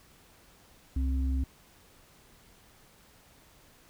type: tone pair together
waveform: sine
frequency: 66.26 / 263.9 Hz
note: C2 / C4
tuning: +22 / +15 cents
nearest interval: 2 octaves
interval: 2393 cents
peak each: -26 / -36 dBFS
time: 0.96-1.44 s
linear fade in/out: 5 ms
effects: pink hiss -59 dBFS RMS until 3.89 s